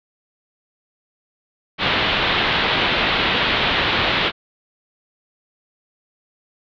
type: low-pass noise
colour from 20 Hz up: white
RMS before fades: -19 dBFS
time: 1.78-4.32 s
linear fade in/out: 50 ms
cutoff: 3800 Hz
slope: 48 dB/octave
effects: none